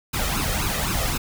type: noise with flanger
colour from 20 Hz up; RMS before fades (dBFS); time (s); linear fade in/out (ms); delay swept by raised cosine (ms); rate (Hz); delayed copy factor
pink; -24; 0.13-1.18; 10; 0.76 to 1.63; 3.9; +0.7
effects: none